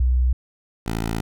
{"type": "tone pair in turn", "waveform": ["sine", "10% pulse"], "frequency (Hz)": [62.5, 55.68], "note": ["B1", "A1"], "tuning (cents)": [21, 21], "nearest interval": "major second", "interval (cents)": 200, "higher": "first", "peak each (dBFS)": -15, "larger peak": "neither", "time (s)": [[0, 0.33], [0.86, 1.21]], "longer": "second", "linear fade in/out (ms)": 5, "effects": []}